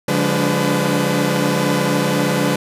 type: tone cluster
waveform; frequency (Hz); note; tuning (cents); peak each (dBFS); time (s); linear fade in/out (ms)
sawtooth; 143.3 / 176.7 / 205 / 290.6 / 502; D3 / F3 / G#3 / D4 / B4; -42 / +21 / -22 / -18 / +28; -18; 0.08-2.56; 5
effects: resampled to 32000 Hz + 8-bit